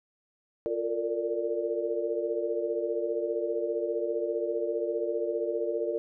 sine chord, Bb major seventh, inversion second, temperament equal with one note detuned, 349.2 / 451.1 / 466.2 / 587.3 Hz, F4 / A4 / Bb4 / D5, 0 / +43 / 0 / 0 cents, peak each -33 dBFS, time 0.66-5.98 s, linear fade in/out 0 ms, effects none

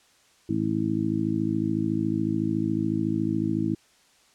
harmonic tone, 53.9 Hz, A1, 35 cents flat, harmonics 2 / 3 / 4 / 5 / 6, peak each -32 / -31 / -29 / -30 / -27 dBFS, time 0.49-3.75 s, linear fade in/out 5 ms, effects white hiss -60 dBFS RMS until 4.34 s + low-pass 8000 Hz 12 dB/octave

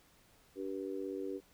harmonic tone, 96.5 Hz, G2, 27 cents flat, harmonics 3 / 4 / 5, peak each -42 / -40 / -44 dBFS, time 0.55-1.41 s, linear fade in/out 50 ms, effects pink hiss -66 dBFS RMS until 1.53 s

